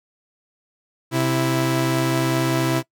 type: tone pair together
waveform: sawtooth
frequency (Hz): 130.81 / 329.6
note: C3 / E4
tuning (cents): 0 / 0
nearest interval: octave + major third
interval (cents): 1600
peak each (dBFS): -17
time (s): 1.11-2.83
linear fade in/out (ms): 50
effects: noise-tail reverb RT60 0.1 s tail -21 dB re dry

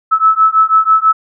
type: beating tone pair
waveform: sine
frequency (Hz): 1301 / 1307.1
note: E6 / E6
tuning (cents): -23 / -15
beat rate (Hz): 6.1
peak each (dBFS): -10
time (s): 0.11-1.13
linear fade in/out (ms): 20
effects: none

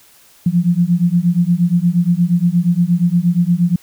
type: beating tone pair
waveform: sine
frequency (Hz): 170 / 178.5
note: F3 / F3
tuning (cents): -46 / +38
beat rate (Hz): 8.5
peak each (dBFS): -14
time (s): 0.46-3.76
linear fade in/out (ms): 5
effects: white hiss -48 dBFS RMS until 3.82 s

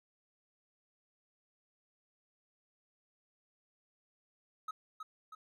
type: tone with echo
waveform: triangle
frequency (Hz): 1277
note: D#6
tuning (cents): +45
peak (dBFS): -35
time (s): 4.68-4.71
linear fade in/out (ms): 5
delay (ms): 320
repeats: 2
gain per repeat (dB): -5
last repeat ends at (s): 5.35
effects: none

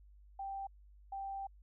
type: tone bursts at uneven times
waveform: sine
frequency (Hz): 784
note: G5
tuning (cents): 0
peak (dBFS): -39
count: 2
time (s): 0.39-0.67 / 1.12-1.47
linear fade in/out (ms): 5
effects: added 50 Hz sine -57 dBFS peak until 1.62 s

